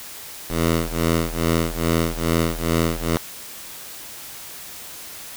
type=ring-modulated tone; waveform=10% pulse; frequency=82.41 Hz; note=E2; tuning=in tune; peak=-8 dBFS; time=0.5-3.17 s; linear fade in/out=0 ms; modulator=42.4 Hz; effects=white hiss -37 dBFS RMS until 5.36 s